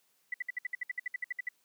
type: tone bursts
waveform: sine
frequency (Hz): 1984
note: B6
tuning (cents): +7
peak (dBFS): -31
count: 15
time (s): 0.32-1.489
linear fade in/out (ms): 5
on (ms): 21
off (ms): 61
effects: white hiss -72 dBFS RMS until 1.64 s + high-pass 150 Hz 12 dB/octave